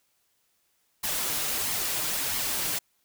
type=noise with flanger; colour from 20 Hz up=white; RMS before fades=-29 dBFS; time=1.03-2.79 s; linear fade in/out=10 ms; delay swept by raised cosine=0.94 to 6.64 ms; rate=1.5 Hz; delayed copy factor=+0.5; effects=white hiss -71 dBFS RMS until 3.04 s